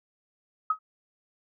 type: tone with exponential decay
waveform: sine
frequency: 1269 Hz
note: D#6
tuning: 34 cents sharp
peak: -18 dBFS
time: 0.7-0.79 s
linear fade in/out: 5 ms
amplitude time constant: 18 ms
effects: none